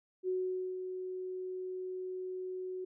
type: tone with ADSR envelope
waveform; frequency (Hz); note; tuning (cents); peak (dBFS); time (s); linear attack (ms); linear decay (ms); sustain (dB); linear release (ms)
sine; 370; F#4; 0; -30; 0.23-2.85; 52; 480; -7; 9
effects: none